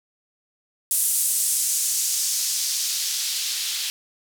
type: noise with band-pass filter sweep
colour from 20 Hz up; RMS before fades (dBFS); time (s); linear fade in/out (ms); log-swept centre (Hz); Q
blue; -24; 0.91-3.9; 0; 9700 to 3500; 1.4
effects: none